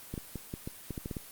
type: clicks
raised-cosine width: 3 ms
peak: -23 dBFS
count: 10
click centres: 0.14 / 0.178 / 0.357 / 0.539 / 0.675 / 0.907 / 0.978 / 1.059 / 1.112 / 1.168 s
effects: white hiss -49 dBFS RMS until 1.31 s + Opus 24 kbps